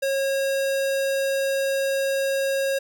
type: tone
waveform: square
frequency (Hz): 544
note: C#5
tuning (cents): -33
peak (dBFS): -22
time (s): 0.02-2.79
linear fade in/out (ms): 10
effects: none